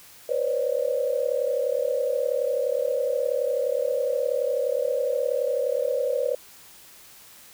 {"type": "tone cluster", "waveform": "sine", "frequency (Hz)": [492, 531, 563, 600], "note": ["B4", "C5", "C#5", "D5"], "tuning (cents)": [-7, 25, 27, 37], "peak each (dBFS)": [-26, -27, -29, -30], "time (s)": [0.29, 6.35], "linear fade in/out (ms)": 5, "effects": ["white hiss -49 dBFS RMS until 7.53 s"]}